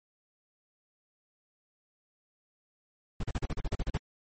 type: noise bursts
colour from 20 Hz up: brown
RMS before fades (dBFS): -30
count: 11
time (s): 3.2-3.975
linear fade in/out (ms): 5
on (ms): 35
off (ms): 39
effects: MP3 32 kbps